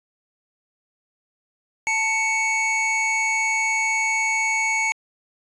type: tone pair together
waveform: square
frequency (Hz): 884 / 2226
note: A5 / C#7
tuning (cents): +8 / +7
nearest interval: octave + major third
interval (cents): 1599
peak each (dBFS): -27 / -21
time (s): 1.87-4.92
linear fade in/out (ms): 0
effects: resampled to 22050 Hz